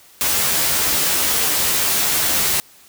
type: noise with comb filter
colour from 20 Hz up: white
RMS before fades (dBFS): -18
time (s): 0.21-2.6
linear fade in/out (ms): 0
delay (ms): 13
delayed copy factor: +0.85
effects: white hiss -48 dBFS RMS until 2.88 s